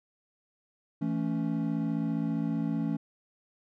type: chord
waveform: triangle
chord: A major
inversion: second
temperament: equal with one note detuned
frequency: 164.81 / 220 / 279.4 Hz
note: E3 / A3 / C#4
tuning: 0 / 0 / +14 cents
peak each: -30 dBFS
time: 1.01-2.97 s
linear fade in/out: 10 ms
effects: none